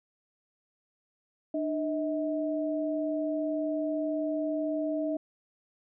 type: tone pair together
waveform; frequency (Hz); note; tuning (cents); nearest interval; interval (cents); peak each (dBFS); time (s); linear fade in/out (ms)
sine; 301.2 / 637; D4 / D#5; +44 / +41; octave + minor second; 1297; -30 / -31; 1.54-5.17; 5
effects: none